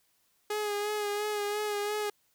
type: tone with vibrato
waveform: sawtooth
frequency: 416.2 Hz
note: G#4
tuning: 4 cents sharp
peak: -26 dBFS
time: 0.5-2.1 s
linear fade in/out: 5 ms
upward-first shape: sine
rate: 2.9 Hz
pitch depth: 30 cents each way
effects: white hiss -71 dBFS RMS until 2.34 s